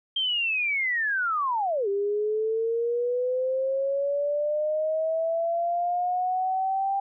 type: linear two-way sweep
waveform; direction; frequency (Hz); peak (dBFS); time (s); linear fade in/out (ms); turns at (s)
sine; down then up; 3186 to 394.8 to 791; -23; 0.16-7; 5; 1.88
effects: none